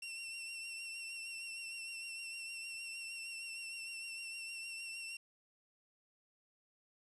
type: tone with vibrato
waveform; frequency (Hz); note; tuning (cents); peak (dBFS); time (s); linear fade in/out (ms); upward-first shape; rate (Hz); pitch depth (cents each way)
sawtooth; 2716; F7; -49; -40; 0.02-5.17; 5; triangle; 6.5; 35
effects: resampled to 24000 Hz + 11-bit